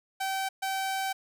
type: tone bursts at uneven times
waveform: sawtooth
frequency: 771 Hz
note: G5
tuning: 29 cents flat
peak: -25 dBFS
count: 2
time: 0.2-0.49 / 0.62-1.13 s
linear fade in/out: 10 ms
effects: none